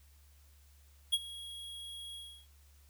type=tone with ADSR envelope; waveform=square; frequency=3308 Hz; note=G#7; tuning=8 cents flat; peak=-25 dBFS; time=1.12-2.47 s; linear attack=17 ms; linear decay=41 ms; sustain=-19 dB; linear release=320 ms; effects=added 71 Hz sine -59 dBFS peak until 2.89 s + white hiss -68 dBFS RMS until 2.89 s